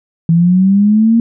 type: linear sweep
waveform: sine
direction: up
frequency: 163.1 to 233.1 Hz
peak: -6 dBFS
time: 0.29-1.2 s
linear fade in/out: 2 ms
effects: none